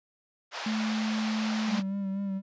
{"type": "band-pass noise", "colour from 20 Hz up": "pink", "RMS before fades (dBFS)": -37, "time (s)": [0.51, 1.83], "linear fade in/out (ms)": 50, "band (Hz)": [610, 5600], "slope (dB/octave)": 24}
{"type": "tone", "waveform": "sine", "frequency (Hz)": 217.5, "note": "A3", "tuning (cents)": -20, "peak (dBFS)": -27, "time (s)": [0.66, 1.8], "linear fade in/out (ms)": 5}
{"type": "tone with vibrato", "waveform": "triangle", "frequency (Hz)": 196, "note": "G3", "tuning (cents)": 0, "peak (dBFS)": -27, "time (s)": [1.67, 2.42], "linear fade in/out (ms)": 50, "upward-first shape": "sine", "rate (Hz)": 4.1, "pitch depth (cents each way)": 33}
{"effects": ["resampled to 16000 Hz"]}